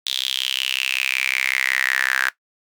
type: tone with high-pass filter sweep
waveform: sawtooth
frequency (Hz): 65.41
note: C2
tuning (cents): 0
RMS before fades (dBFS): -22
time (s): 0.06-2.29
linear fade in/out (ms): 5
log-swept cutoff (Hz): 3600 to 1600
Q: 7.1
effects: noise-tail reverb RT60 0.1 s tail -17 dB re dry